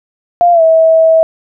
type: tone with pitch glide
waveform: sine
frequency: 698 to 647.5 Hz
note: F5 to E5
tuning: -1 to -31 cents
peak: -4 dBFS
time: 0.41-1.23 s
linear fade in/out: 0 ms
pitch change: -130 cents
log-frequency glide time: 0.52-0.62 s
effects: none